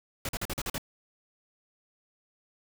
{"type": "noise bursts", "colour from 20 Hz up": "pink", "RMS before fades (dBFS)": -33, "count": 7, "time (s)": [0.25, 0.781], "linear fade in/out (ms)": 2, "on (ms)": 39, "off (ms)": 43, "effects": []}